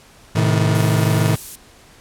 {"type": "chord", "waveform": "40% pulse", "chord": "A diminished", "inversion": "none", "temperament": "just", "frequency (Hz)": [110, 132, 158.4], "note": ["A2", "C3", "Eb3"], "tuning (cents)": [0, 16, 31], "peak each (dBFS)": [-16, -22, -17], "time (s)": [0.35, 1.36], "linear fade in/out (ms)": 10}
{"type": "noise", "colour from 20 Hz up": "violet", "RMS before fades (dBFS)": -28, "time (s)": [0.74, 1.56], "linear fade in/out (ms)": 10}
{"effects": ["pink hiss -47 dBFS RMS until 2 s", "low-pass 11000 Hz 12 dB/octave"]}